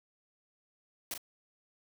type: noise with echo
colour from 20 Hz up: white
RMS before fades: -37 dBFS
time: 1.11-1.14 s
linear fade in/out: 2 ms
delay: 38 ms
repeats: 1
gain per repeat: -6 dB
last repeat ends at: 1.178 s
effects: none